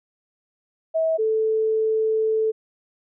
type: tone pair in turn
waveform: sine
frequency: 645 / 439.2 Hz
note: E5 / A4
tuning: -38 / -3 cents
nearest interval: perfect fifth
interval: 665 cents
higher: first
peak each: -18 dBFS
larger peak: neither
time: 0.94-1.18 / 1.18-2.52 s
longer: second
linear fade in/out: 20 ms
effects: none